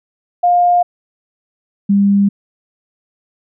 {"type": "tone pair in turn", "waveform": "sine", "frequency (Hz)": [707, 200.1], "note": ["F5", "G3"], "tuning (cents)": [21, 36], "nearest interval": "octave + minor seventh", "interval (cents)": 2185, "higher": "first", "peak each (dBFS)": -8, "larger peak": "neither", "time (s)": [[0.43, 0.83], [1.89, 2.29]], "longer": "neither", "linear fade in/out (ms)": 10, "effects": []}